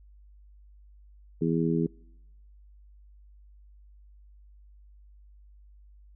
harmonic tone, 82.41 Hz, E2, in tune, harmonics 2 / 3 / 4 / 5, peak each -27 / -29 / -30 / -31 dBFS, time 1.41-1.87 s, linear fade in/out 10 ms, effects noise-tail reverb RT60 0.9 s tail -26 dB re dry + added 50 Hz sine -51 dBFS peak until 6.15 s

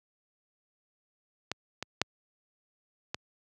clicks, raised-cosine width 0.2 ms, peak -14 / -17 / -7 / -15 dBFS, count 4, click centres 1.516 / 1.826 / 2.016 / 3.145 s, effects high-pass 80 Hz 12 dB/octave

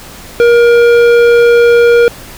triangle tone with tanh clipping, 473.2 Hz, A#4, 26 cents sharp, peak -5 dBFS, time 0.4-2.08 s, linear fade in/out 0 ms, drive 17 dB, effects pink hiss -31 dBFS RMS until 2.37 s

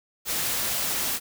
white noise, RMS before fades -27 dBFS, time 0.25-1.2 s, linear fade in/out 50 ms, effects none

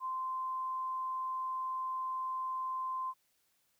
sine tone, 1039 Hz, C6, 12 cents flat, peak -34 dBFS, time 0-3.14 s, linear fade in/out 50 ms, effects white hiss -75 dBFS RMS until 3.79 s

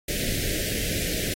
pink band-stop noise, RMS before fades -28 dBFS, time 0.08-1.34 s, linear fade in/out 5 ms, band 610 to 1700 Hz, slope 48 dB/octave, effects AAC 48 kbps

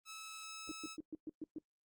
10% pulse tone, 1300 Hz, E6, 24 cents flat, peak -39 dBFS, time 0.05-0.97 s, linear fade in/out 50 ms
sine tone bursts, 311.1 Hz, D#4, in tune, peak -40 dBFS, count 7, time 0.69-1.585 s, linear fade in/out 2 ms, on 25 ms, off 120 ms
effects noise-tail reverb RT60 0.1 s tail -23 dB re dry + Opus 32 kbps

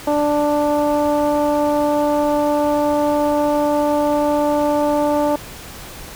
15% pulse tone with low-pass filter, 294.4 Hz, D4, 4 cents sharp, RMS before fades -17 dBFS, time 0.07-5.36 s, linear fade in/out 5 ms, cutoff 760 Hz, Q 1.6, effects pink hiss -35 dBFS RMS until 6.15 s

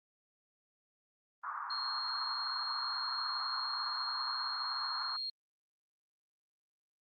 pink band-pass noise, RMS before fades -41 dBFS, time 1.43-5.17 s, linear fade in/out 10 ms, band 1000 to 1400 Hz, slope 48 dB/octave
sine tone, 4244 Hz, C8, 24 cents sharp, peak -36 dBFS, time 1.7-5.3 s, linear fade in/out 5 ms
effects Opus 24 kbps

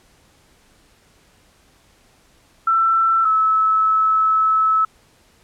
sine tone pair in turn, 1337 / 1300.4 Hz, E6 / E6, +24 / -24 cents, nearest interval unison, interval 48 cents, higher first, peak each -13 dBFS, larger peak neither, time 2.67-3.25 / 3.25-4.85 s, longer second, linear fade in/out 5 ms, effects pink hiss -55 dBFS RMS until 5.43 s + low-pass 11000 Hz 12 dB/octave

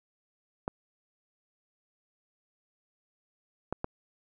clicks, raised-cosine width 1 ms, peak -17 dBFS, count 3, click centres 0.679 / 3.726 / 3.844 s, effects none

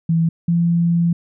sine tone pair in turn, 164.81 / 170.13 Hz, E3 / F3, 0 / -45 cents, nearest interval minor second, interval 55 cents, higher second, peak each -13 dBFS, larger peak neither, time 0.09-0.29 / 0.48-1.13 s, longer second, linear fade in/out 5 ms, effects none

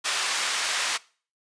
pink band-pass noise, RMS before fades -27 dBFS, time 0.04-0.98 s, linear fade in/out 20 ms, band 1300 to 8400 Hz, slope 12 dB/octave, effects noise-tail reverb RT60 0.4 s tail -21 dB re dry + resampled to 22050 Hz

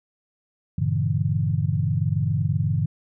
sine chord, E half-diminished seventh, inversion first, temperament equal with one note detuned, 98 / 116.54 / 143.98 / 164.81 Hz, G2 / Bb2 / D3 / E3, 0 / 0 / -34 / 0 cents, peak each -25 / -26 / -24 / -27 dBFS, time 0.78-2.86 s, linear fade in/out 5 ms, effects none

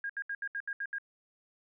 sine tone bursts, 1625 Hz, G#6, 38 cents flat, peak -33 dBFS, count 8, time 0.04-0.984 s, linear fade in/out 2 ms, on 55 ms, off 72 ms, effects none

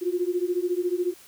sine beating tone pair, 349.2 / 363.2 Hz, F4 / F#4, 0 / -32 cents, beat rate 14 Hz, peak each -26 dBFS, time 0.01-1.14 s, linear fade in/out 20 ms, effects white hiss -51 dBFS RMS until 1.27 s

